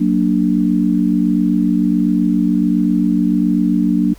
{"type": "chord", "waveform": "sine", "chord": "Gb augmented", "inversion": "none", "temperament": "equal with one note detuned", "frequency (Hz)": [185, 232.3, 293.7], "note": ["Gb3", "Bb3", "D4"], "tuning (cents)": [0, -6, 0], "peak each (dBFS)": -16, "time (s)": [0, 4.14], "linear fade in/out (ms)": 10, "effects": ["added 50 Hz sine -39 dBFS peak until 4.18 s", "pink hiss -47 dBFS RMS until 4.18 s"]}